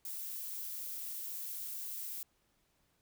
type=noise; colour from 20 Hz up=violet; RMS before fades=-42 dBFS; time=0.05-2.23 s; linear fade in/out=2 ms; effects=pink hiss -75 dBFS RMS until 3.01 s